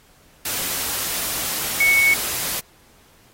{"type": "tone in noise", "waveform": "sine", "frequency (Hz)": 2217, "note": "C#7", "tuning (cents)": 0, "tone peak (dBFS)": -13, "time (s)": [1.8, 2.14], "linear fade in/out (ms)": 5, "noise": "white", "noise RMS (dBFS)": -25, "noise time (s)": [0.45, 2.6], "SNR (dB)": 9, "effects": ["pink hiss -54 dBFS RMS until 3.33 s", "AAC 48 kbps"]}